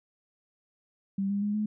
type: tone with pitch steps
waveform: sine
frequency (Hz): 196 / 201.3 / 206.7 / 212.3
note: G3 / G3 / G#3 / G#3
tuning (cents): 0 / +46 / -8 / +38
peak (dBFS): -26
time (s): 1.18-1.66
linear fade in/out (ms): 5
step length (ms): 120
effects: none